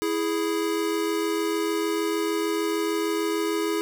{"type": "tone pair together", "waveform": "square", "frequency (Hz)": [329.6, 416.2], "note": ["E4", "G#4"], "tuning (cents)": [0, 4], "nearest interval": "major third", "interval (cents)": 404, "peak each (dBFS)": -27, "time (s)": [0.02, 3.81], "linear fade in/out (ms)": 0, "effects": []}